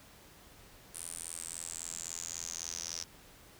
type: tone with band-pass filter sweep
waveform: sawtooth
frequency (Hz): 83.7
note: E2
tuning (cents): +27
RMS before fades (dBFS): -42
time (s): 0.94-3.04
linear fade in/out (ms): 10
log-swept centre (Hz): 9600 to 5700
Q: 7.8
effects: pink hiss -57 dBFS RMS until 3.59 s